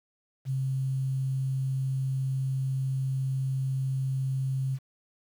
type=tone with quantisation; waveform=sine; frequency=133 Hz; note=C3; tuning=29 cents sharp; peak=-26 dBFS; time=0.45-4.79 s; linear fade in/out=50 ms; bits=9; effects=none